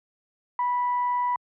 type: tone with frequency modulation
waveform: sine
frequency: 981 Hz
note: B5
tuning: 12 cents flat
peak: -22 dBFS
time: 0.59-1.36 s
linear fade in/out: 2 ms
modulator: 992 Hz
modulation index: 0.25
effects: high-pass 100 Hz 12 dB/octave